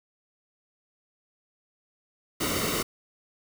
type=noise with comb filter; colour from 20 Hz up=pink; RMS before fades=-28 dBFS; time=2.4-2.83 s; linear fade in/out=10 ms; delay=1.2 ms; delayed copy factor=-0.7; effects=none